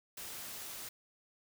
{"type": "noise", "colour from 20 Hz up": "white", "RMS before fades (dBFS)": -45, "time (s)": [0.17, 0.89], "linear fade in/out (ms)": 5, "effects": []}